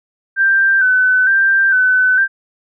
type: tone with vibrato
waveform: sine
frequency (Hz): 1543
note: G6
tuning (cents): -28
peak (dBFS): -9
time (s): 0.36-2.28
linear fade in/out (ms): 50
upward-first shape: square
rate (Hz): 1.1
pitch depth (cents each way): 38
effects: none